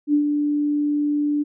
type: tone with ADSR envelope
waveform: sine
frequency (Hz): 293.7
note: D4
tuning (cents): 0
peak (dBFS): -13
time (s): 0.07-1.44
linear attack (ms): 66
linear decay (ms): 95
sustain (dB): -5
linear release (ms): 22
effects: none